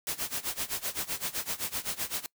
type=noise with tremolo; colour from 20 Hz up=white; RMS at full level=-31 dBFS; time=0.07-2.26 s; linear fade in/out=0 ms; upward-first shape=sine; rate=7.8 Hz; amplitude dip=90%; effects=noise-tail reverb RT60 0.1 s tail -24 dB re dry